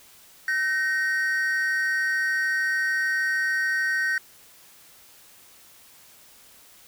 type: tone pair together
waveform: triangle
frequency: 1532.7 / 1866 Hz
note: G6 / A#6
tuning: -39 / +1 cents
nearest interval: minor third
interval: 340 cents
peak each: -23 dBFS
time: 0.48-4.18 s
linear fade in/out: 2 ms
effects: white hiss -52 dBFS RMS until 6.87 s